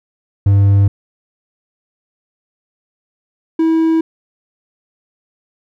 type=tone pair in turn; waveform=triangle; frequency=99.6 / 324 Hz; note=G2 / E4; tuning=+28 / -30 cents; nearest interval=octave + minor sixth; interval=2042 cents; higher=second; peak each=-5 / -8 dBFS; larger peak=first; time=0.46-0.88 / 3.59-4.01 s; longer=neither; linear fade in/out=5 ms; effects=none